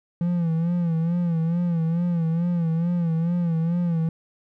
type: tone with vibrato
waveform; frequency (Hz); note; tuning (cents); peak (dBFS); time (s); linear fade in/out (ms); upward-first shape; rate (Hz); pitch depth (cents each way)
triangle; 168.8; E3; +41; -18; 0.21-4.09; 2; sine; 2.3; 74
effects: none